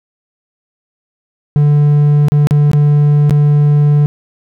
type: tone with dropouts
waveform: triangle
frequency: 146.83 Hz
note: D3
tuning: in tune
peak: -4 dBFS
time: 1.56-4.06 s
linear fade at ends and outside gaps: 0 ms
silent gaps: 2.284-2.32 / 2.471-2.509 / 2.715-2.733 / 3.296-3.308 s
effects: none